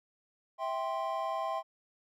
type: chord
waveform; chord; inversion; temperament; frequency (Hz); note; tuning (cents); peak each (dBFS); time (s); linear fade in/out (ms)
triangle; C major; first; just; 654.1 / 784.9 / 1046.5; E5 / G5 / C6; -14 / +2 / 0; -34 / -35 / -34; 0.58-1.63; 50
effects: none